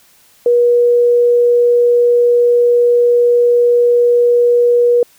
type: tone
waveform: sine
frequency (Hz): 481.2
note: B4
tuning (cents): -45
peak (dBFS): -7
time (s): 0.46-5.03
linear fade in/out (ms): 2
effects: white hiss -49 dBFS RMS until 5.18 s